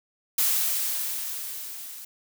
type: noise with level ramp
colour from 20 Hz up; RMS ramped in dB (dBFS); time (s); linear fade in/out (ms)
blue; -22 to -41; 0.38-2.05; 5
effects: none